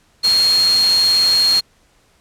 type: tone in noise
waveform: sine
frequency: 4259 Hz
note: C8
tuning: 30 cents sharp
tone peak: -11 dBFS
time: 0.23-1.61 s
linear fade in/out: 20 ms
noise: white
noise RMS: -23 dBFS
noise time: 0.23-1.61 s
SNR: +9 dB
effects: pink hiss -56 dBFS RMS until 2.2 s + low-pass 10000 Hz 12 dB/octave